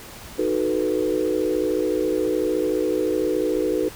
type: chord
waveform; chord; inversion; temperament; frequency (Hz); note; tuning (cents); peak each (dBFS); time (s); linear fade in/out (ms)
sine; B dominant seventh; first; equal; 311.1 / 370 / 440 / 493.9; D#4 / F#4 / A4 / B4; 0 / 0 / 0 / 0; -25; 0.38-3.89; 10
effects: pink hiss -40 dBFS RMS until 3.95 s